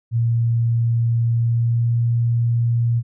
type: tone with pitch glide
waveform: sine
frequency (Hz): 116.54 to 117.69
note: A#2 to A#2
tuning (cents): 0 to +17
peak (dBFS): -15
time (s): 0.11-3.03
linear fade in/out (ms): 50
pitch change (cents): +17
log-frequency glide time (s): 1.36-1.93
effects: none